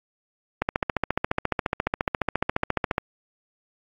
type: click train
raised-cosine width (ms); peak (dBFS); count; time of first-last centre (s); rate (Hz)
0.5; -7; 35; 0.62-2.981; 14.4
effects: AAC 48 kbps